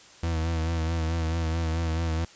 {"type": "tone with vibrato", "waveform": "40% pulse", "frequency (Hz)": 81.8, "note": "E2", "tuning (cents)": -13, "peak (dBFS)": -24, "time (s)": [0.23, 2.25], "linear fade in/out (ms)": 5, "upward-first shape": "sine", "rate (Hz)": 4.6, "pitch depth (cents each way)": 43, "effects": ["white hiss -51 dBFS RMS until 2.35 s", "resampled to 16000 Hz"]}